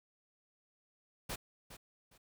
pink noise with echo, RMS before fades -40 dBFS, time 1.29-1.36 s, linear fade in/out 10 ms, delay 410 ms, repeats 2, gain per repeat -12 dB, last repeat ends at 2.18 s, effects none

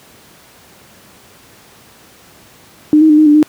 sine tone with pitch steps, 303.1 / 314.8 / 301.6 / 309.1 / 295.7 / 304.4 Hz, D#4 / D#4 / D4 / D#4 / D4 / D#4, -45 / +20 / +46 / -11 / +12 / -38 cents, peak -4 dBFS, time 2.93-3.428 s, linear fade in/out 0 ms, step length 83 ms, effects pink hiss -43 dBFS RMS until 3.48 s + high-pass 100 Hz 12 dB/octave

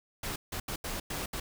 pink noise bursts at uneven times, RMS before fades -36 dBFS, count 6, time 0.23-0.36 / 0.52-0.6 / 0.68-0.76 / 0.84-1 / 1.1-1.26 / 1.33-1.4 s, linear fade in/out 5 ms, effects none

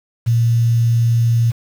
sine tone with quantisation, 116.54 Hz, A#2, in tune, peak -11 dBFS, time 0.26-1.52 s, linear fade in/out 20 ms, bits 6, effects none

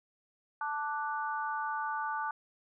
sine chord, D major, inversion second, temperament equal, 880 / 1174.7 / 1480 Hz, A5 / D6 / F#6, 0 / 0 / 0 cents, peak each -35 / -37 / -38 dBFS, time 0.61-2.31 s, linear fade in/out 2 ms, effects none

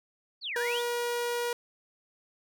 sine exponential two-way sweep, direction down then up, 4766 to 1498 to 3917 Hz, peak -32 dBFS, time 0.41-0.83 s, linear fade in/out 50 ms, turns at 0.58 s
sawtooth tone, 479.1 Hz, A#4, 47 cents sharp, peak -25 dBFS, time 0.56-1.53 s, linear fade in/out 2 ms
effects none

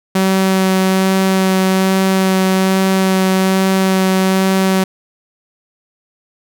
sawtooth tone with vibrato, 189.7 Hz, F#3, 43 cents sharp, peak -7 dBFS, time 0.15-4.84 s, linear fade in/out 5 ms, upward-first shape sine, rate 1.2 Hz, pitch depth 10 cents each way, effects none

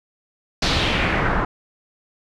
pink noise with low-pass filter sweep, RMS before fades -20 dBFS, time 0.62-1.45 s, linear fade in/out 5 ms, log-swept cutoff 4800 to 1200 Hz, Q 2.2, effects none

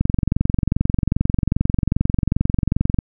click train, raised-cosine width 5 ms, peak -4 dBFS, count 68, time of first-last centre 0.01-2.988 s, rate 22.5 Hz, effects none

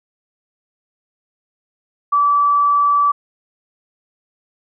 sine tone, 1155 Hz, D6, 29 cents flat, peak -11 dBFS, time 2.12-3.12 s, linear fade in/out 10 ms, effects none

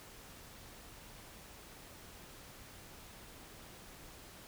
silence, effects pink hiss -54 dBFS RMS until 4.47 s

